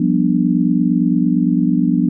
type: chord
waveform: sine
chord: G dominant seventh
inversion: third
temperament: just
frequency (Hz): 176.4 / 196 / 245 / 294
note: F3 / G3 / B3 / D4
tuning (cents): +18 / 0 / -14 / +2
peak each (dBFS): -17 / -20 / -16 / -18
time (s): 0-2.09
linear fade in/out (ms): 5
effects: none